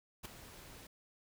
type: noise with ADSR envelope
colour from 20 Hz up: pink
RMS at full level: -42 dBFS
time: 0.23-0.87 s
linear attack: 23 ms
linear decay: 8 ms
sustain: -12 dB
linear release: 6 ms
effects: none